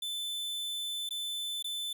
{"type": "tone with dropouts", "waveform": "45% pulse", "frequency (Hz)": 3520, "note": "A7", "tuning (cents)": 0, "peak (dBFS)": -34, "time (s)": [0.02, 1.93], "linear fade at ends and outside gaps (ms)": 5, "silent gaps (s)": [[1.091, 1.107], [1.626, 1.643]], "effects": []}